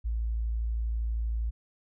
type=tone; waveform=sine; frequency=56.3 Hz; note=A1; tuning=40 cents sharp; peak=-27 dBFS; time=0.04-1.51 s; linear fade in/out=20 ms; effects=none